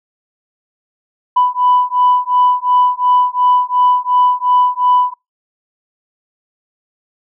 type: beating tone pair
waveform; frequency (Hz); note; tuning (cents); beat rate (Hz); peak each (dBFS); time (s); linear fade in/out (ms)
sine; 992 / 994.8; B5 / B5; +7 / +12; 2.8; -12; 1.36-5.14; 10
effects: noise-tail reverb RT60 0.2 s tail -26 dB re dry + tanh soft clip ceiling -3 dBFS